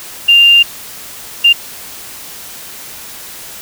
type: tone bursts at uneven times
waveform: sine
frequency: 2794 Hz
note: F7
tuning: in tune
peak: -3 dBFS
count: 2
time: 0.28-0.63 / 1.44-1.53 s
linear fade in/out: 10 ms
effects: white hiss -30 dBFS RMS until 3.61 s